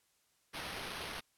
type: noise with sample-and-hold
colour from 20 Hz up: violet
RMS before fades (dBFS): -43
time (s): 0.53-1.21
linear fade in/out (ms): 20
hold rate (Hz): 7350
effects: white hiss -74 dBFS RMS until 1.37 s + low-pass 12000 Hz 12 dB/octave